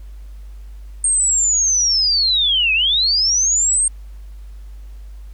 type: linear two-way sweep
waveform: sine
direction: down then up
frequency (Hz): 8650 to 2492 to 8650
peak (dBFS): -13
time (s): 1.04-3.88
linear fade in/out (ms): 2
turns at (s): 2.73
effects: added 50 Hz sine -32 dBFS peak until 5.33 s + pink hiss -56 dBFS RMS until 5.33 s